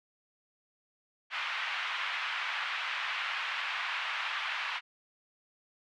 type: band-pass noise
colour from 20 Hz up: white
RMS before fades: -35 dBFS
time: 1.3-4.81 s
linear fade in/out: 50 ms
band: 950 to 2900 Hz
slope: 24 dB/octave
effects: none